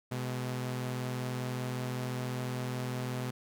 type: tone pair together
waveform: sawtooth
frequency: 126.1 / 211.9 Hz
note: B2 / G#3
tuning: +36 / +35 cents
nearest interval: major sixth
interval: 899 cents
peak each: -30 / -38 dBFS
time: 0.11-3.31 s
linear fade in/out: 10 ms
effects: none